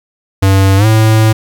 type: tone with pitch glide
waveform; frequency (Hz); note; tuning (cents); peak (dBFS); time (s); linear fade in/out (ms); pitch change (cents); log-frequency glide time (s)
square; 96.8 to 109.92; G2 to A2; -21 to -1; -6; 0.42-1.33; 10; +220; 0.77-0.86
effects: 8-bit